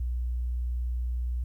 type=tone; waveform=sine; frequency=60.7 Hz; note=B1; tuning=29 cents flat; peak=-27 dBFS; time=0-1.44 s; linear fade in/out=5 ms; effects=11-bit